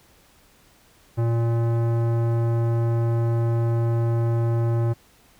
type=tone with tanh clipping; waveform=sine; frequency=116.2 Hz; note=A#2; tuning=5 cents flat; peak=-21 dBFS; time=1.17-4.94 s; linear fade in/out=20 ms; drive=17 dB; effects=pink hiss -56 dBFS RMS until 5.39 s